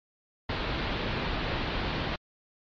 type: low-pass noise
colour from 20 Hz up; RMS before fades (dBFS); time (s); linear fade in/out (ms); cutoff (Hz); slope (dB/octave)
pink; -31; 0.49-2.16; 5; 4300; 48
effects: MP3 48 kbps